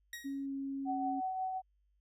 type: tone with exponential decay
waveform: sawtooth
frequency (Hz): 1891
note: A#6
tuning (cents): +24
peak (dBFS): -36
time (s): 0.13-0.46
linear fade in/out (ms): 2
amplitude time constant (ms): 71
type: tone with pitch glide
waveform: sine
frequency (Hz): 275.6 to 273.5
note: C#4 to C#4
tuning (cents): -10 to -23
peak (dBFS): -36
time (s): 0.24-1.21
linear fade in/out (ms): 20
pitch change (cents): -13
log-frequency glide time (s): 0.43-0.53
type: tone with tremolo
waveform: sine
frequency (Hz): 752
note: F#5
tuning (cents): +28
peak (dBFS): -32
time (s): 0.85-1.62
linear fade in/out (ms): 50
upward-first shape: triangle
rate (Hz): 5.6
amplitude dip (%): 40
effects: added 50 Hz sine -70 dBFS peak until 2 s